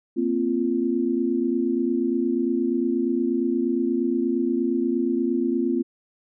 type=chord; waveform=sine; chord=Bb suspended second; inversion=none; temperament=equal with one note detuned; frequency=233.1 / 261.6 / 344.8 Hz; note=Bb3 / C4 / F4; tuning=0 / 0 / -22 cents; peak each=-26 / -24 / -24 dBFS; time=0.16-5.83 s; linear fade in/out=20 ms; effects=none